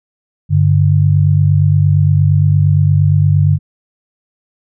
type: tone pair together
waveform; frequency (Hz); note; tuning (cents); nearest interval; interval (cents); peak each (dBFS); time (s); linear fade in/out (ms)
sine; 98 / 146.64; G2 / D3; 0 / -2; perfect fifth; 698; -10; 0.49-3.59; 50
effects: none